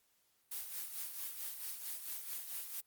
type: noise with tremolo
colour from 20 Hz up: blue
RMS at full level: -41 dBFS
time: 0.51-2.81 s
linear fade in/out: 10 ms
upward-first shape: sine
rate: 4.5 Hz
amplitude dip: 55%
effects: white hiss -75 dBFS RMS until 2.86 s + Opus 48 kbps